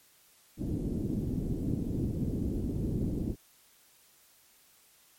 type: low-pass noise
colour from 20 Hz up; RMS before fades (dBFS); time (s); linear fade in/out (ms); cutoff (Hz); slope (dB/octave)
white; -32; 0.57-3.36; 50; 300; 24
effects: white hiss -62 dBFS RMS until 5.18 s + MP3 64 kbps